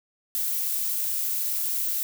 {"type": "noise", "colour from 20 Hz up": "violet", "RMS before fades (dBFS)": -27, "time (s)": [0.35, 2.03], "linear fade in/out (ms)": 0, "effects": []}